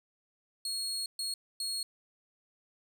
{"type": "tone bursts at uneven times", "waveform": "30% pulse", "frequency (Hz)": 4303, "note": "C8", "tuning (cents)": 48, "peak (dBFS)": -30, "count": 3, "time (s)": [[0.65, 1.06], [1.19, 1.34], [1.6, 1.83]], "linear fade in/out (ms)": 2, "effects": []}